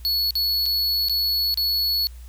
square tone with dropouts, 4396 Hz, C#8, 15 cents flat, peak -20 dBFS, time 0.05-2.07 s, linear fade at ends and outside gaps 0 ms, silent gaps 0.307-0.354 / 0.657-0.662 / 1.085-1.096 / 1.542-1.574 s, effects added 60 Hz sine -37 dBFS peak until 2.28 s + white hiss -54 dBFS RMS until 2.28 s

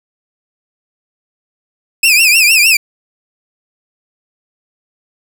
sawtooth tone with vibrato, 2548 Hz, D#7, 41 cents sharp, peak -3 dBFS, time 2.03-2.77 s, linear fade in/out 5 ms, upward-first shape triangle, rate 6.5 Hz, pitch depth 160 cents each way, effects none

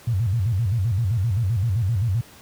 sine tone with vibrato, 105.1 Hz, G#2, 21 cents sharp, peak -18 dBFS, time 0.07-2.21 s, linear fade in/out 5 ms, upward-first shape square, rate 7.7 Hz, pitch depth 200 cents each way, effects pink hiss -47 dBFS RMS until 2.41 s + high-pass 60 Hz 12 dB/octave

